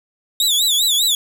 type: tone with vibrato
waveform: sawtooth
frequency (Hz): 3648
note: A#7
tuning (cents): -38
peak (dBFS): -11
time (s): 0.4-1.15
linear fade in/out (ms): 2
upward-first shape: sine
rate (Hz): 5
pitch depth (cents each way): 150
effects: none